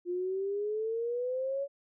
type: exponential sweep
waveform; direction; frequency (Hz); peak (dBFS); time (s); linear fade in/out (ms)
sine; up; 349.2 to 565; -30; 0.05-1.68; 50
effects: none